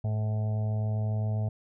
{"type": "harmonic tone", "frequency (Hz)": 107.6, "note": "A2", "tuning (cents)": -38, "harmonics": [1, 2, 4, 5, 6, 7, 8], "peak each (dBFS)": [-26, -39, -47, -49, -42, -48, -55], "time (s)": [0.04, 1.49], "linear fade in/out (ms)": 5, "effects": []}